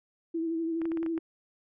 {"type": "tone with vibrato", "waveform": "sine", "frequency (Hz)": 328.5, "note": "E4", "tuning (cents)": -6, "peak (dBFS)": -28, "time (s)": [0.34, 1.19], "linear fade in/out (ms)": 10, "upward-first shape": "sine", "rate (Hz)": 12, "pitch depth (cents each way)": 33}
{"type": "clicks", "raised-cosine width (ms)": 0.5, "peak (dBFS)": -28, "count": 7, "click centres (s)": [0.817, 0.855, 0.918, 0.973, 1.03, 1.063, 1.178]}
{"effects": []}